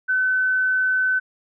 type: tone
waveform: sine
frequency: 1516 Hz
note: F#6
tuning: 42 cents sharp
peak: -17 dBFS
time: 0.08-1.2 s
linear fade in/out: 20 ms
effects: none